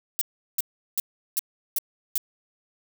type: noise bursts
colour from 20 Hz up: violet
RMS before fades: -24 dBFS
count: 6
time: 0.19-2.178 s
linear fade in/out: 0 ms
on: 23 ms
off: 370 ms
effects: none